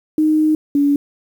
sine tone pair in turn, 309.3 / 285.5 Hz, D#4 / D4, -10 / -49 cents, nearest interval minor second, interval 139 cents, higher first, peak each -11 dBFS, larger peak neither, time 0.18-0.55 / 0.75-0.96 s, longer first, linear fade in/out 2 ms, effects 7-bit

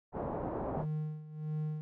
white low-pass noise, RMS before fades -37 dBFS, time 0.12-0.86 s, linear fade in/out 50 ms, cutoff 820 Hz, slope 24 dB/octave
triangle tone with tremolo, 153.6 Hz, D#3, 22 cents flat, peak -30 dBFS, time 0.77-1.81 s, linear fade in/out 0 ms, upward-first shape sine, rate 1.5 Hz, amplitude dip 80%
effects none

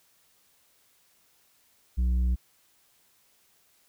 sine tone with tanh clipping, 61.5 Hz, B1, 7 cents flat, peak -23 dBFS, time 1.97-2.36 s, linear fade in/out 20 ms, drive 6 dB, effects white hiss -65 dBFS RMS until 3.88 s

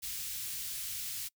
white band-stop noise, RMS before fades -39 dBFS, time 0.02-1.29 s, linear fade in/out 20 ms, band 110 to 2700 Hz, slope 12 dB/octave, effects noise-tail reverb RT60 0.1 s tail -25 dB re dry

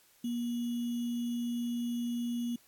sine tone with sample-and-hold, 238.4 Hz, A#3, 39 cents sharp, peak -31 dBFS, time 0.24-2.56 s, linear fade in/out 5 ms, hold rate 3150 Hz, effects white hiss -64 dBFS RMS until 2.67 s + AAC 64 kbps

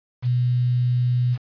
sine tone with quantisation, 123.47 Hz, B2, in tune, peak -17 dBFS, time 0.22-1.38 s, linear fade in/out 50 ms, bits 7, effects resampled to 11025 Hz

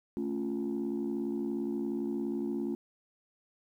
sine chord, A augmented, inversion none, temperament equal, 220 / 277.2 / 349.2 Hz, A3 / C#4 / E#4, 0 / 0 / 0 cents, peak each -34 dBFS, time 0.17-2.75 s, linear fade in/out 0 ms, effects tanh soft clip ceiling -26 dBFS + 11-bit

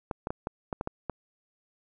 clicks, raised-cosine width 1 ms, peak -17 dBFS, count 8, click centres 0.112 / 0.271 / 0.305 / 0.471 / 0.728 / 0.811 / 0.874 / 1.097 s, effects none

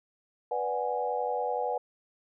sine chord, G# half-diminished seventh, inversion first, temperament equal, 493.9 / 587.3 / 740 / 830.6 Hz, B4 / D5 / F#5 / G#5, 0 / 0 / 0 / 0 cents, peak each -32 / -36 / -33 / -33 dBFS, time 0.51-1.78 s, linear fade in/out 5 ms, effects none

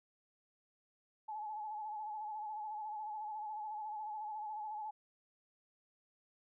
sine tone with vibrato, 853 Hz, G#5, 46 cents sharp, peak -40 dBFS, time 1.28-4.91 s, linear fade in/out 10 ms, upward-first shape sine, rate 14 Hz, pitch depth 47 cents each way, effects none

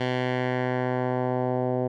10% pulse tone with low-pass filter sweep, 126.4 Hz, B2, 41 cents sharp, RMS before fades -26 dBFS, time 0-1.88 s, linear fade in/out 10 ms, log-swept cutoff 3200 to 600 Hz, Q 1.3, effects none

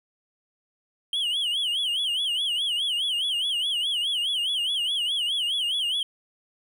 triangle tone with vibrato, 3100 Hz, G7, 20 cents flat, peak -22 dBFS, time 1.13-6.03 s, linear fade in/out 2 ms, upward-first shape sine, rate 4.8 Hz, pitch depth 170 cents each way, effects none

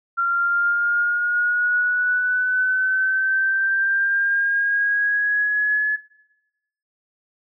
sine exponential sweep, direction up, 1377 to 1711 Hz, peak -17 dBFS, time 0.17-5.97 s, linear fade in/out 20 ms, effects noise-tail reverb RT60 0.9 s tail -20 dB re dry

